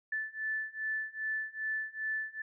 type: beating tone pair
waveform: sine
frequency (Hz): 1750 / 1752.5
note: A6 / A6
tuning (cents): -10 / -7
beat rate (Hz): 2.5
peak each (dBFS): -37 / -36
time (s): 0.12-2.42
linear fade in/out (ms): 5
effects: none